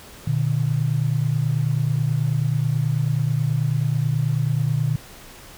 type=tone pair together; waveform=sine; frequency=120.74 / 150 Hz; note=B2 / D3; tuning=-39 / +37 cents; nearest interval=major third; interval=376 cents; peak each=-21 dBFS; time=0.27-4.96 s; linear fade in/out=5 ms; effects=pink hiss -43 dBFS RMS until 5.57 s